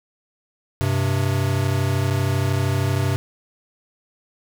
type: tone pair together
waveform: square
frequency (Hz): 97.36 / 130.2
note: G2 / C3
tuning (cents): -11 / -8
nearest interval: perfect fourth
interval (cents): 503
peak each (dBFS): -22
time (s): 0.81-3.16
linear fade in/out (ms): 0
effects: none